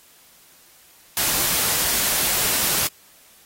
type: noise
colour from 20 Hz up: white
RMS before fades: -21 dBFS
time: 1.17-2.87 s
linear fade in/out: 0 ms
effects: white hiss -52 dBFS RMS until 3.45 s + AAC 48 kbps